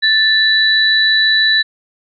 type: tone pair together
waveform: sine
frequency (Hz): 1761 / 3953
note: A6 / B7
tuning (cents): +1 / +1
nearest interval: octave + major second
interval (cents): 1400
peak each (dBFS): -12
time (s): 0.02-1.63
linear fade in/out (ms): 20
effects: none